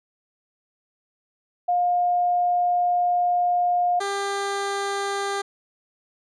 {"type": "tone pair in turn", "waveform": ["sine", "15% pulse"], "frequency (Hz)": [710, 398.5], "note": ["F5", "G4"], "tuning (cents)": [28, 28], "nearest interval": "minor seventh", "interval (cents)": 1000, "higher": "first", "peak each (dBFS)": -18, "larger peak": "neither", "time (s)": [[1.68, 4], [4, 5.42]], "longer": "first", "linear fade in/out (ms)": 10, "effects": ["resampled to 22050 Hz"]}